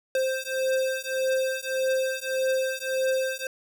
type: beating tone pair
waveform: square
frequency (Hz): 523.3 / 525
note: C5 / C5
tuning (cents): 0 / +6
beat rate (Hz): 1.7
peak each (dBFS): -28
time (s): 0.15-3.47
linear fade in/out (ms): 2
effects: none